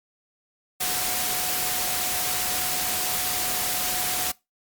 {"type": "tone in noise", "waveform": "sine", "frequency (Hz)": 733, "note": "F#5", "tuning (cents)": -16, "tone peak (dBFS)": -35, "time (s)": [0.8, 4.32], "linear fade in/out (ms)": 10, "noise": "white", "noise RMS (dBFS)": -26, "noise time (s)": [0.8, 4.32], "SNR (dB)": -12, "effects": ["noise-tail reverb RT60 0.2 s tail -21 dB re dry", "Opus 48 kbps"]}